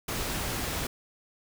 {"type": "noise", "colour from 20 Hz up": "pink", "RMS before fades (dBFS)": -32, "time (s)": [0.08, 0.87], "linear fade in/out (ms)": 5, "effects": []}